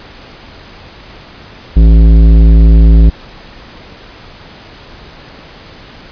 triangle tone with tanh clipping, 55 Hz, A1, in tune, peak -3 dBFS, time 1.76-3.1 s, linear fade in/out 10 ms, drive 17 dB, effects pink hiss -34 dBFS RMS until 6.11 s + resampled to 11025 Hz

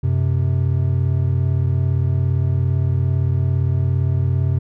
triangle tone pair together, 92.5 / 130.11 Hz, F#2 / C3, 0 / -9 cents, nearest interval tritone, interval 591 cents, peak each -16 dBFS, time 0.03-4.59 s, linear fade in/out 10 ms, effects none

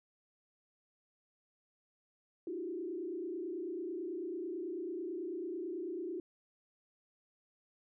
sine tone with frequency modulation, 350 Hz, F4, 4 cents sharp, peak -37 dBFS, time 2.47-6.2 s, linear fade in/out 2 ms, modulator 29.1 Hz, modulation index 1.3, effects none

